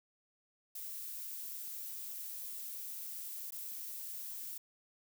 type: noise with dropouts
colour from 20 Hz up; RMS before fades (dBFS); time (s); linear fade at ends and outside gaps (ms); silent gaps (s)
violet; -44; 0.75-4.58; 5; 3.507-3.521
effects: none